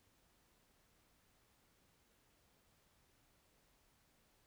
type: silence
effects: pink hiss -74 dBFS RMS until 4.46 s